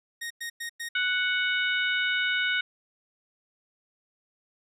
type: tone bursts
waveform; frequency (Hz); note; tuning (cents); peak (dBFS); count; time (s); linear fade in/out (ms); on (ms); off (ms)
sawtooth; 1864.7; A#6; 0; -29; 4; 0.21-0.89; 10; 95; 100
type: harmonic tone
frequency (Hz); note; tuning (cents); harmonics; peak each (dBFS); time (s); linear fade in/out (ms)
740; F#5; 0; 2 / 3 / 4 / 5; -26 / -30 / -32 / -34; 0.95-2.61; 5
effects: resampled to 32000 Hz